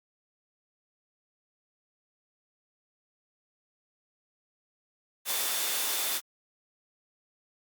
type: tone in noise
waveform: sine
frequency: 3536 Hz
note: A7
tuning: 8 cents sharp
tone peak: -39 dBFS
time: 5.25-6.21 s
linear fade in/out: 50 ms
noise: white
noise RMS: -30 dBFS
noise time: 5.25-6.21 s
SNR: -12 dB
effects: high-pass 400 Hz 12 dB/octave + Opus 48 kbps